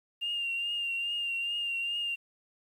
sine tone with vibrato, 2794 Hz, F7, in tune, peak -29 dBFS, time 0.21-2.16 s, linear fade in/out 20 ms, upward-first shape triangle, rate 2.4 Hz, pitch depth 39 cents each way, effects tanh soft clip ceiling -25 dBFS + 10-bit

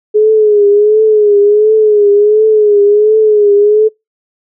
sine tone with vibrato, 420.9 Hz, G#4, 23 cents sharp, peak -4 dBFS, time 0.14-3.89 s, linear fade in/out 20 ms, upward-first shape triangle, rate 1.4 Hz, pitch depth 73 cents each way, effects noise-tail reverb RT60 0.2 s tail -26 dB re dry

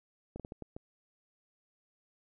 slowing click train, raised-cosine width 2 ms, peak -29 dBFS, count 6, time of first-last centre 0.36-0.765 s, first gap 37 ms, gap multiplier 1.4, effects none

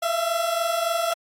30% pulse tone pair together, 656 / 679.5 Hz, E5 / F5, -9 / -48 cents, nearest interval minor second, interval 61 cents, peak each -24 / -21 dBFS, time 0.02-1.14 s, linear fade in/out 10 ms, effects AAC 48 kbps

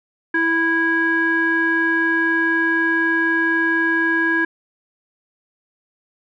square tone with low-pass filter, 329.2 Hz, E4, 2 cents flat, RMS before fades -18 dBFS, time 0.34-4.45 s, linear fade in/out 5 ms, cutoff 1700 Hz, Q 9.2, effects none

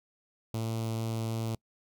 sawtooth tone with notch filter, 112.9 Hz, A2, 45 cents sharp, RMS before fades -33 dBFS, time 0.54-1.55 s, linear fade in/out 0 ms, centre 1700 Hz, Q 0.98, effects noise-tail reverb RT60 0.1 s tail -26 dB re dry

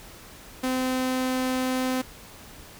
sawtooth tone, 257.2 Hz, C4, 30 cents flat, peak -20 dBFS, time 0.63-2.02 s, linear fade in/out 10 ms, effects pink hiss -46 dBFS RMS until 2.79 s

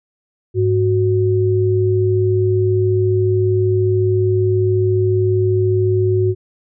sine tone pair together, 103.52 / 368.9 Hz, G#2 / F#4, -5 / -5 cents, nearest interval octave + minor seventh, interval 2200 cents, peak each -15 dBFS, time 0.54-6.35 s, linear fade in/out 50 ms, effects none

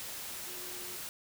sine tone in noise, 360.2 Hz, F#4, 46 cents flat, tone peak -51 dBFS, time 0.47-0.96 s, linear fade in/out 0 ms, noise white, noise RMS -42 dBFS, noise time 0-1.09 s, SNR -12 dB, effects none

